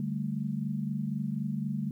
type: chord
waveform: sine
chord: D suspended fourth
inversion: none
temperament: equal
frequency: 146.83 / 196 / 220 Hz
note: D3 / G3 / A3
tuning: 0 / 0 / 0 cents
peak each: -34 dBFS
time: 0-1.91 s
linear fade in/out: 2 ms
effects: 11-bit